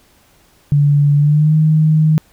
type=tone with pitch glide; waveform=sine; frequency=144.5 to 155.77 Hz; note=D3 to D#3; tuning=-28 to +2 cents; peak=-8 dBFS; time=0.72-2.18 s; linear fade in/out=0 ms; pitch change=+130 cents; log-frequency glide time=1.16-1.55 s; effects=pink hiss -52 dBFS RMS until 2.32 s